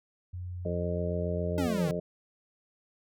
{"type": "tone with pitch glide", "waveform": "sine", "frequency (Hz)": [89.7, 87.5], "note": ["F2", "F2"], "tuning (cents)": [47, 4], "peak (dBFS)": -35, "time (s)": [0.33, 1.67], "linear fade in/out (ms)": 10, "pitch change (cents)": -43, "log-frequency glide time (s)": [0.66, 0.78]}
{"type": "harmonic tone", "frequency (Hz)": 87.31, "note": "F2", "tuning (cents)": 0, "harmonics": [1, 2, 3, 4, 5, 6, 7], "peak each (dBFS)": [-45, -34, -45, -41, -36, -40, -35], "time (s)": [0.65, 2], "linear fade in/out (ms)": 5}
{"type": "exponential sweep", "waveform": "square", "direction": "down", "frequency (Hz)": [293.7, 146.83], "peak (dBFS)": -30, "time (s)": [1.58, 1.91], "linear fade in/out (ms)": 0}
{"effects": []}